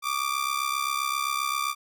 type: ring-modulated tone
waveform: sawtooth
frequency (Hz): 1179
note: D6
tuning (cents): +6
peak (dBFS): -19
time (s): 0.02-1.75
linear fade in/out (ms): 50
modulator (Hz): 33.8
effects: none